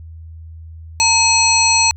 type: harmonic tone with a mistuned harmonic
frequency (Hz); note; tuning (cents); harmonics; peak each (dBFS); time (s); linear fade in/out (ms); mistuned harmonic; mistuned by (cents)
850; G#5; +40; 1 / 3 / 5 / 7 / 9; -17 / -17 / -17 / -17 / -17; 1-1.91; 0; 1; +120
effects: added 81 Hz sine -32 dBFS peak until 1.96 s